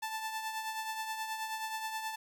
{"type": "tone with tremolo", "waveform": "sawtooth", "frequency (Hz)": 880, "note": "A5", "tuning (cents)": 0, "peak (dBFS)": -30, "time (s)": [0.02, 2.16], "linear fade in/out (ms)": 10, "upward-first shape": "triangle", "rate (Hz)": 9.4, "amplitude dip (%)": 55, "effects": ["10-bit"]}